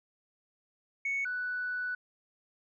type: tone pair in turn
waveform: sine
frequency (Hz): 2217 / 1485.2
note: C#7 / F#6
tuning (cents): 0 / +6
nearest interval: perfect fifth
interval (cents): 694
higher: first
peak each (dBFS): -28 / -31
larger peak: first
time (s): 1.05-1.25 / 1.25-1.95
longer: second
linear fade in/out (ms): 5
effects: tanh soft clip ceiling -26 dBFS

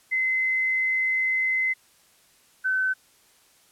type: tone pair in turn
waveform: sine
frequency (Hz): 2052 / 1522.7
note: C7 / F#6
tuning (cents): -34 / +49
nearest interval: perfect fourth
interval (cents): 517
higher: first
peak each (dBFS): -21 / -21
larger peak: neither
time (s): 0.11-1.74 / 2.64-2.94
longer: first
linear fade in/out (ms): 20
effects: white hiss -59 dBFS RMS until 3.71 s + low-pass 12000 Hz 12 dB/octave

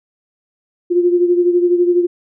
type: beating tone pair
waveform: sine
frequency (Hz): 350.8 / 362.8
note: F4 / F#4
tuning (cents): +8 / -34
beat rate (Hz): 12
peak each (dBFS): -11 / -18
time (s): 0.9-2.07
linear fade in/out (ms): 20
effects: none

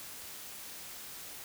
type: silence
effects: white hiss -46 dBFS RMS until 1.44 s

